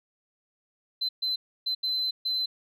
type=tone bursts at uneven times; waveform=sine; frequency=4055 Hz; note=B7; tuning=45 cents sharp; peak=-24 dBFS; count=5; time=1.01-1.09 / 1.22-1.36 / 1.66-1.75 / 1.83-2.11 / 2.25-2.46 s; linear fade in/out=10 ms; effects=tanh soft clip ceiling -22 dBFS